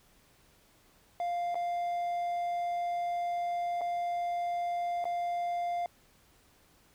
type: tone with dropouts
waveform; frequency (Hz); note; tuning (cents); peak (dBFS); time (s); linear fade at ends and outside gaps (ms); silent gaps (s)
triangle; 698.5; F5; 0; -28; 1.2-5.86; 1; 1.545-1.554 / 3.81-3.815 / 5.042-5.053
effects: pink hiss -64 dBFS RMS until 6.94 s